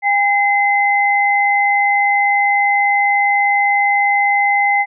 sine tone pair together, 808.5 / 2055 Hz, G#5 / C7, -47 / -32 cents, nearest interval octave + major third, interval 1615 cents, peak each -14 dBFS, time 0.02-4.86 s, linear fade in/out 50 ms, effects none

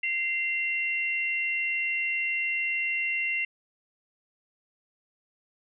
sine tone pair together, 2087 / 2740 Hz, C7 / F7, -5 / -34 cents, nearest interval perfect fourth, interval 471 cents, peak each -28 / -29 dBFS, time 0.03-3.45 s, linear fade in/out 5 ms, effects none

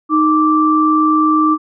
sine tone pair together, 310.1 / 1170.8 Hz, D#4 / D6, -6 / -6 cents, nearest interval octave + major seventh, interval 2300 cents, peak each -12 dBFS, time 0.09-1.58 s, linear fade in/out 50 ms, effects none

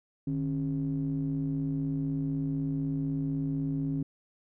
triangle ring-modulated tone, 60 Hz, B1, 49 cents flat, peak -23 dBFS, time 0.27-4.03 s, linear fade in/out 5 ms, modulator 212 Hz, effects none

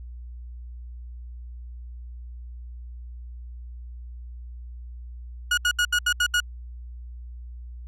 30% pulse tone bursts, 1449 Hz, F#6, 37 cents flat, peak -16 dBFS, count 7, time 5.51-6.403 s, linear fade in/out 5 ms, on 65 ms, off 73 ms, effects added 60 Hz sine -36 dBFS peak until 7.87 s + low-pass 10000 Hz 12 dB/octave

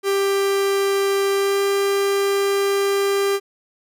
45% pulse tone with pitch glide, 394.6 to 397.1 Hz, G4 to G4, +11 to +22 cents, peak -17 dBFS, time 0.03-3.4 s, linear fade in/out 50 ms, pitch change +11 cents, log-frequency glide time 1.33-1.6 s, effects none

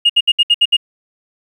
sine tone bursts, 2851 Hz, F7, 35 cents sharp, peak -6 dBFS, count 7, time 0.05-0.768 s, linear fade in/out 10 ms, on 46 ms, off 66 ms, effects tanh soft clip ceiling -3 dBFS + 8-bit

